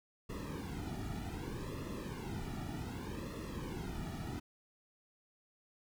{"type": "noise with flanger", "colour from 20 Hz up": "brown", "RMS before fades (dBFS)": -42, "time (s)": [0.29, 4.4], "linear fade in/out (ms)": 10, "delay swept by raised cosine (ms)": [1.3, 1.93], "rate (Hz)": 0.65, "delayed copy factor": -0.95, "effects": []}